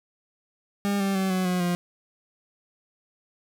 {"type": "tone with pitch steps", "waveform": "40% pulse", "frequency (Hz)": [201.2, 195.92, 190.79, 185.78, 180.91, 176.17], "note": ["G3", "G3", "G3", "F#3", "F#3", "F3"], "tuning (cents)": [45, -1, -47, 7, -39, 15], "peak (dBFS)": -22, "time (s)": [0.85, 1.75], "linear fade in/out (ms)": 0, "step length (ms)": 150, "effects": ["8-bit"]}